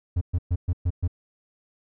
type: tone bursts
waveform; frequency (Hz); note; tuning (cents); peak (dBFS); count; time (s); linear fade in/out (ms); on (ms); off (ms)
triangle; 87.31; F2; 0; -18; 6; 0.16-1.078; 10; 53; 120
effects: none